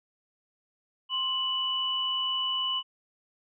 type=tone pair together; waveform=sine; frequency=1050.9 / 2966 Hz; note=C6 / F#7; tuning=+7 / +4 cents; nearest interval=octave + tritone; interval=1797 cents; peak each=-34 / -27 dBFS; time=1.09-2.83 s; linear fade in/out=50 ms; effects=none